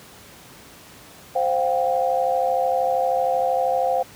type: chord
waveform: sine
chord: C suspended fourth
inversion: none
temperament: equal with one note detuned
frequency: 523.3 / 711.1 / 784 Hz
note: C5 / F5 / G5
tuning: 0 / +31 / 0 cents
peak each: -22 / -22 / -24 dBFS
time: 1.35-4.03 s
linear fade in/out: 10 ms
effects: pink hiss -45 dBFS RMS until 4.15 s + high-pass 80 Hz 12 dB/octave